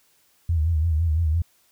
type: tone with vibrato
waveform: sine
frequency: 80.6 Hz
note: E2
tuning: 38 cents flat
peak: -18 dBFS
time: 0.49-1.42 s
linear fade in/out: 5 ms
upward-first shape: sine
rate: 5.9 Hz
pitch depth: 100 cents each way
effects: white hiss -62 dBFS RMS until 1.71 s